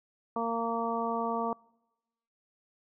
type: harmonic tone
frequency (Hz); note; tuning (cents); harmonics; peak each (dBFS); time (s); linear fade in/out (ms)
230.4; A#3; -20; 1 / 2 / 3 / 4 / 5; -35 / -35 / -35 / -35 / -35; 0.36-1.53; 2
effects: noise-tail reverb RT60 1.0 s tail -26 dB re dry